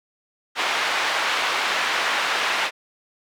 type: band-pass noise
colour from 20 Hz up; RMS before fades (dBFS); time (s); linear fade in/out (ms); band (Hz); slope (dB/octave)
pink; -23; 0.55-2.71; 50; 960 to 3300; 12
effects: none